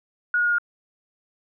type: tone with pitch steps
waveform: sine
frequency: 1449 / 1439.8 / 1430.7 / 1421.6 Hz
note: F#6 / F#6 / F6 / F6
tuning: -37 / -48 / +41 / +30 cents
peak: -18 dBFS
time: 0.34-0.584 s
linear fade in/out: 2 ms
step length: 61 ms
effects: none